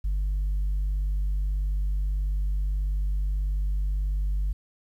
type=tone; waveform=sine; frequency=49.19 Hz; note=G1; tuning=7 cents sharp; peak=-21 dBFS; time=0.04-4.53 s; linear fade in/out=10 ms; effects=tanh soft clip ceiling -22 dBFS + 10-bit